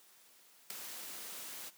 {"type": "noise with ADSR envelope", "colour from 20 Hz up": "white", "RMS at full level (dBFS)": -37, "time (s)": [0.7, 1.71], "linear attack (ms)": 5, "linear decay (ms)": 4, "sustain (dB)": -9, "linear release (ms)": 32, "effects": ["white hiss -63 dBFS RMS until 1.77 s", "high-pass 200 Hz 12 dB/octave"]}